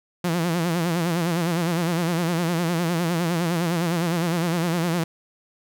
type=tone with vibrato; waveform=sawtooth; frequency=170 Hz; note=F3; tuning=46 cents flat; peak=-17 dBFS; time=0.24-5.04 s; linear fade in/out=5 ms; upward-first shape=sine; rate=9.8 Hz; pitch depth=95 cents each way; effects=none